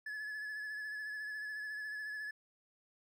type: tone with vibrato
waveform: triangle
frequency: 1713 Hz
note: A6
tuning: 47 cents flat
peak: -38 dBFS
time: 0.06-2.31 s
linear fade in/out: 5 ms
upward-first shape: sine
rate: 14 Hz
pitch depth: 30 cents each way
effects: none